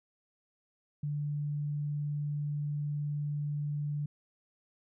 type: tone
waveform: sine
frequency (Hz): 146.83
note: D3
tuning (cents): 0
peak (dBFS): -31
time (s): 1.03-4.06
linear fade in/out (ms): 5
effects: none